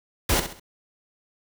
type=noise with echo; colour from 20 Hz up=pink; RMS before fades=-21 dBFS; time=0.29-0.4 s; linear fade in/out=5 ms; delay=66 ms; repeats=3; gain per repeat=-9 dB; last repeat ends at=0.598 s; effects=none